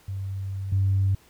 sine tone pair in turn, 97 / 97 Hz, G2 / G2, -18 / -18 cents, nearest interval unison, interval 0 cents, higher neither, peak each -28 / -18 dBFS, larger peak second, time 0.08-0.72 / 0.72-1.15 s, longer first, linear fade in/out 5 ms, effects tanh soft clip ceiling -14 dBFS + pink hiss -57 dBFS RMS until 1.29 s

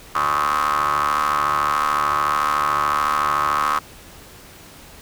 30% pulse ring-modulated tone, 73.7 Hz, D2, 7 cents sharp, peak -12 dBFS, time 0.15-3.79 s, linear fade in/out 5 ms, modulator 1180 Hz, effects pink hiss -43 dBFS RMS until 5.01 s

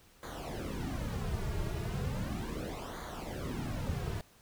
brown noise with flanger, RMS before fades -37 dBFS, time 0.23-4.21 s, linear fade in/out 0 ms, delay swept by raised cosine 0.37 to 3.97 ms, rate 0.36 Hz, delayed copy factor -0.8, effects pink hiss -62 dBFS RMS until 4.41 s

